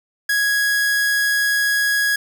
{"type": "tone", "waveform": "45% pulse", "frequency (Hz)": 1661.2, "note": "G#6", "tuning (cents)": 0, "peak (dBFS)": -16, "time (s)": [0.29, 2.16], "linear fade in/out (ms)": 5, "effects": []}